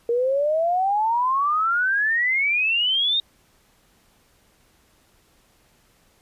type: exponential sweep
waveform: sine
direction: up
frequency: 463.4 to 3729 Hz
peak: -18 dBFS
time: 0.09-3.2 s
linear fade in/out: 2 ms
effects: pink hiss -60 dBFS RMS until 6.21 s + resampled to 32000 Hz